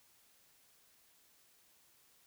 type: silence
effects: white hiss -68 dBFS RMS until 2.26 s